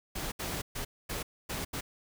pink noise bursts at uneven times, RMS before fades -36 dBFS, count 6, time 0.15-0.32 / 0.39-0.62 / 0.75-0.85 / 1.09-1.23 / 1.49-1.65 / 1.73-1.81 s, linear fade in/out 10 ms, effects none

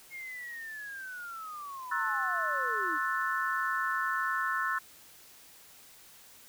sine linear sweep, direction down, 2162 to 281.3 Hz, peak -39 dBFS, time 0.1-2.99 s, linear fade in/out 50 ms
sine chord, F# half-diminished seventh, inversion second, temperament equal with one note detuned, 1070.3 / 1318.5 / 1480 / 1760 Hz, C6 / E6 / F#6 / A6, +39 / 0 / 0 / 0 cents, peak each -34 dBFS, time 1.91-4.79 s, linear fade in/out 10 ms
effects white hiss -55 dBFS RMS until 6.48 s

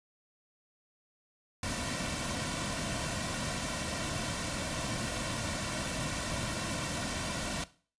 pink noise with comb filter, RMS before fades -35 dBFS, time 1.63-7.64 s, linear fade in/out 2 ms, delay 2.4 ms, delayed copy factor -0.6, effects noise-tail reverb RT60 0.4 s tail -17 dB re dry + resampled to 22050 Hz

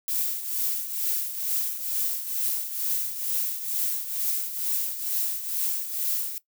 violet noise with tremolo, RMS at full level -25 dBFS, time 0.08-6.38 s, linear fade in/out 0 ms, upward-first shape triangle, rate 2.2 Hz, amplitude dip 70%, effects noise-tail reverb RT60 0.1 s tail -18 dB re dry

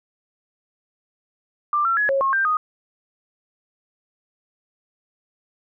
sine tone with pitch steps, 1185 / 1350 / 1686 / 546 / 1081 / 1575 / 1242 Hz, D6 / E6 / G#6 / C#5 / C#6 / G6 / D#6, +15 / +41 / +26 / -26 / -44 / +8 / -3 cents, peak -17 dBFS, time 1.73-2.57 s, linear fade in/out 2 ms, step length 120 ms, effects none

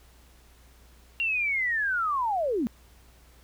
sine linear sweep, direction down, 2777 to 207.1 Hz, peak -24 dBFS, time 1.2-2.67 s, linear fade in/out 0 ms, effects added 60 Hz sine -54 dBFS peak until 3.43 s + pink hiss -59 dBFS RMS until 3.43 s

